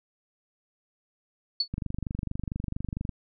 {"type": "tone with exponential decay", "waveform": "sine", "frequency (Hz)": 4435, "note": "C#8", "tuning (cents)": 0, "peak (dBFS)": -19, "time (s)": [1.6, 1.68], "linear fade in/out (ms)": 5, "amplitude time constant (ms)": 17}
{"type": "click train", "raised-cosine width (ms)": 5, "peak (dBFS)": -19, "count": 34, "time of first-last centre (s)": [1.74, 3.092], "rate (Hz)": 24.4}
{"effects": []}